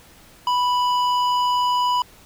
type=tone with hard clipping; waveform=sine; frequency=987.8 Hz; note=B5; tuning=in tune; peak=-19 dBFS; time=0.47-2.02 s; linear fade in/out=2 ms; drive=10 dB; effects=pink hiss -49 dBFS RMS until 2.25 s